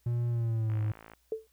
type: tone with pitch glide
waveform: triangle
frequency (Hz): 119.4 to 106.99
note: A#2 to A2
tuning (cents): +42 to -48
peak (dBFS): -25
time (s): 0.06-0.92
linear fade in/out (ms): 5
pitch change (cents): -190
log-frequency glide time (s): 0.29-0.81
type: click train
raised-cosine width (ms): 0.5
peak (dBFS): -33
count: 25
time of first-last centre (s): 0.7-1.136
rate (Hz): 55.1
type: tone with exponential decay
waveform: sine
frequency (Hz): 441.7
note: A4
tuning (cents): +7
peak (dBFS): -26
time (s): 1.32-1.47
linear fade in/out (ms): 2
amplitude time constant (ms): 32
effects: added 60 Hz sine -70 dBFS peak until 1.52 s + white hiss -71 dBFS RMS until 1.52 s